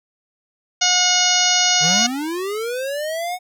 harmonic tone, 724 Hz, F#5, 38 cents flat, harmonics 1 / 2 / 3 / 4 / 5 / 6 / 7 / 8 / 9, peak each -23 / -25 / -25 / -21 / -25 / -23 / -22 / -22 / -21 dBFS, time 0.81-2.07 s, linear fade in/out 10 ms
square linear sweep, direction up, 140.7 to 740 Hz, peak -23 dBFS, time 1.8-3.39 s, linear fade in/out 50 ms
effects none

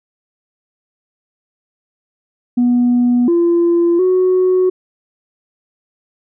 sine tone with pitch steps, 244 / 342.5 / 369 Hz, B3 / F4 / F#4, -21 / -34 / -5 cents, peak -8 dBFS, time 2.57-4.7 s, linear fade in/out 10 ms, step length 710 ms, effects tanh soft clip ceiling -7 dBFS

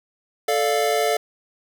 square chord, D minor, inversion second, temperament equal, 440 / 587.3 / 698.5 Hz, A4 / D5 / F5, 0 / 0 / 0 cents, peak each -23 / -25 / -23 dBFS, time 0.48-1.17 s, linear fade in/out 5 ms, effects none

